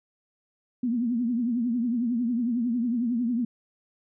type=tone with vibrato; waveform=sine; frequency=238.5 Hz; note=A#3; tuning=40 cents sharp; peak=-23 dBFS; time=0.83-3.45 s; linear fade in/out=5 ms; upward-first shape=triangle; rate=11 Hz; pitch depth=130 cents each way; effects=none